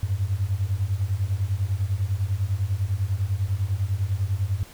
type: beating tone pair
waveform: sine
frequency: 92.5 / 102.5 Hz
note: F#2 / G#2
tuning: 0 / -22 cents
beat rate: 10 Hz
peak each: -25 dBFS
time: 0.03-4.63 s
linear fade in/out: 0 ms
effects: pink hiss -47 dBFS RMS until 4.73 s